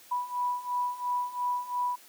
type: beating tone pair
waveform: sine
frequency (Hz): 982 / 984.9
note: B5 / B5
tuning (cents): -10 / -5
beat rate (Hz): 2.9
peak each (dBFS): -33 / -30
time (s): 0.11-1.96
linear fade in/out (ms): 10
effects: white hiss -54 dBFS RMS until 2.08 s + high-pass 200 Hz 12 dB/octave